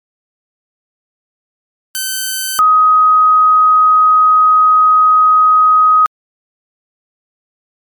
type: tone pair in turn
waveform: 5% pulse / sine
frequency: 1534 / 1257.4 Hz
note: G6 / D#6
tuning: -38 / +18 cents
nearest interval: minor third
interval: 344 cents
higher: first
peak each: -5 dBFS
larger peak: neither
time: 1.95-2.59 / 2.59-6.06 s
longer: second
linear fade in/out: 0 ms
effects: MP3 96 kbps